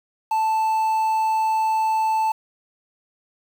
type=tone with quantisation; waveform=triangle; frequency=880 Hz; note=A5; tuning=in tune; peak=-16 dBFS; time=0.31-2.32 s; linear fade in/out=5 ms; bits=7; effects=none